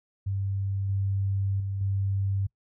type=tone with level steps; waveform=sine; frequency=98 Hz; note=G2; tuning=in tune; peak=-26 / -24 / -28 / -24 dBFS; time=0.26-2.47 s; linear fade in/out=10 ms; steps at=0.89 / 1.6 / 1.81 s; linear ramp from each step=2 ms; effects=noise-tail reverb RT60 0.1 s tail -24 dB re dry